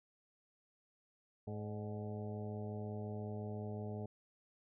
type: harmonic tone with a mistuned harmonic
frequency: 105.6 Hz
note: G#2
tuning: 29 cents sharp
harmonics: 1 / 2 / 3 / 4 / 5 / 6 / 7 / 8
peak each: -43 / -46 / -56 / -48 / -57 / -52 / -55 / -61 dBFS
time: 1.47-4.06 s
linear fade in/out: 5 ms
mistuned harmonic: 6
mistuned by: -48 cents
effects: none